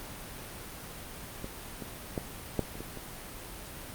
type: clicks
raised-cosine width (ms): 2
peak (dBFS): -23 / -25 / -17 / -13 / -28 / -24 / -26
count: 7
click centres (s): 1.444 / 1.823 / 2.178 / 2.593 / 2.755 / 2.806 / 2.973
effects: pink hiss -43 dBFS RMS until 3.94 s + Opus 32 kbps